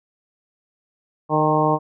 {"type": "harmonic tone with a mistuned harmonic", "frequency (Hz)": 153.4, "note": "D#3", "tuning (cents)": -24, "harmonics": [1, 2, 3, 4, 5, 6, 7], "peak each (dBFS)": [-23, -23, -23, -23, -23, -23, -23], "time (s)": [1.29, 1.79], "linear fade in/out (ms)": 50, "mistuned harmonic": 5, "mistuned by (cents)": 25, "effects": []}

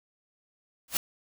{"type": "noise with exponential growth", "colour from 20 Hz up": "white", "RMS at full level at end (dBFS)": -21, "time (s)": [0.88, 0.97], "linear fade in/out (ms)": 2, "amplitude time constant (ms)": 18, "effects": []}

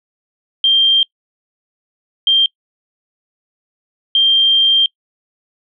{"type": "tone bursts at uneven times", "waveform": "sine", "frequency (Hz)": 3176, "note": "G7", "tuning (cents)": 22, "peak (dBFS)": -8, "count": 3, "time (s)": [[0.64, 1.03], [2.27, 2.46], [4.15, 4.86]], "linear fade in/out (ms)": 2, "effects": ["noise-tail reverb RT60 0.1 s tail -25 dB re dry"]}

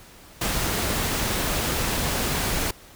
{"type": "noise", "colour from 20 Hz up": "pink", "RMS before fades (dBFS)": -25, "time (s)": [0.41, 2.71], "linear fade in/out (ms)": 5, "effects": ["pink hiss -48 dBFS RMS until 2.95 s"]}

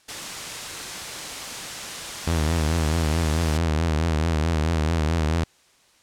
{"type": "noise", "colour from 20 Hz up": "white", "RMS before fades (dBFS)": -32, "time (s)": [0.08, 3.58], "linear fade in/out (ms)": 10}
{"type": "tone with vibrato", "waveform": "sawtooth", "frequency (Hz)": 80, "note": "D#2", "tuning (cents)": 49, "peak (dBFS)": -16, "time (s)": [2.27, 5.44], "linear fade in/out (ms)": 5, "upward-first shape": "triangle", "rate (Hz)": 4.6, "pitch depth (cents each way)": 110}
{"effects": ["white hiss -58 dBFS RMS until 6.02 s", "low-pass 8000 Hz 12 dB/octave"]}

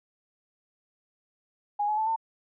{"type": "tone with pitch steps", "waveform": "sine", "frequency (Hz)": [825, 849.2, 874.1, 899.7], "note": ["G#5", "G#5", "A5", "A5"], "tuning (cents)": [-12, 38, -12, 38], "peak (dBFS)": -24, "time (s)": [1.79, 2.162], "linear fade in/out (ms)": 10, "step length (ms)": 93, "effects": []}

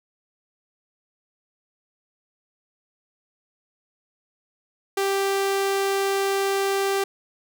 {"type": "tone", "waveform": "sawtooth", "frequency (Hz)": 392.5, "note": "G4", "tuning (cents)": 2, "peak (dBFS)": -17, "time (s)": [4.97, 7.04], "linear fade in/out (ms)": 5, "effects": []}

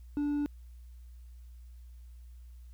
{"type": "tone with hard clipping", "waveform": "triangle", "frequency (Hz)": 291, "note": "D4", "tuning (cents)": -16, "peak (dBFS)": -29, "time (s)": [0.17, 0.46], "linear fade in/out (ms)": 0, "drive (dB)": 5, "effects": ["added 60 Hz sine -47 dBFS peak until 2.73 s", "white hiss -72 dBFS RMS until 2.73 s"]}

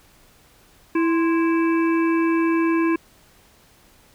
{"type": "harmonic tone with a mistuned harmonic", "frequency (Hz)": 329.6, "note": "E4", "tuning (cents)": 0, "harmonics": [1, 3, 5, 7, 8], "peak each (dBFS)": [-17, -27, -31, -34, -35], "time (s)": [0.95, 2.96], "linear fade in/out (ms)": 5, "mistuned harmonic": 3, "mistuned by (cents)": 92, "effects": ["pink hiss -54 dBFS RMS until 4.14 s"]}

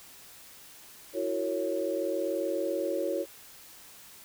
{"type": "chord", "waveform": "sine", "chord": "F# dominant seventh", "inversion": "third", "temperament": "equal with one note detuned", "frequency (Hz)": [329.6, 370, 456.8, 554.4], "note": ["E4", "F#4", "A#4", "C#5"], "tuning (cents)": [0, 0, -35, 0], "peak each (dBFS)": [-34, -34, -36, -31], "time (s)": [1.13, 3.26], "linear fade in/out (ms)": 50, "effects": ["white hiss -51 dBFS RMS until 4.24 s"]}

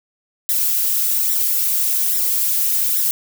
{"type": "noise with flanger", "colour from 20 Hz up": "violet", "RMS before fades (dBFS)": -18, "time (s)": [0.49, 3.11], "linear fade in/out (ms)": 0, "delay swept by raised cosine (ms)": [0.53, 6.13], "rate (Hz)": 1.2, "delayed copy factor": 1, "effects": []}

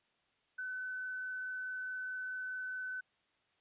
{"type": "tone with frequency modulation", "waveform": "sine", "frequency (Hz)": 1511, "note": "F#6", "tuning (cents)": 36, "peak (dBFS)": -38, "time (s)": [0.58, 3.01], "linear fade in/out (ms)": 10, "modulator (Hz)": 24.7, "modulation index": 0.33, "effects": ["white hiss -75 dBFS RMS until 3.6 s", "resampled to 8000 Hz"]}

